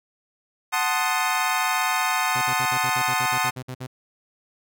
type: chord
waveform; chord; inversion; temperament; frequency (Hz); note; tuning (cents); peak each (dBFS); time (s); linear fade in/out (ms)
25% pulse; F# diminished seventh; none; equal with one note detuned; 742.6 / 880 / 1046.5 / 1244.5; F#5 / A5 / C6 / Eb6; +6 / 0 / 0 / 0; -23; 0.72-3.51; 20
type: tone bursts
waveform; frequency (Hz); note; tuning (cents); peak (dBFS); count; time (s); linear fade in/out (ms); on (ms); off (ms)
sawtooth; 128; C3; -38; -27; 13; 2.35-3.869; 10; 67; 54
effects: none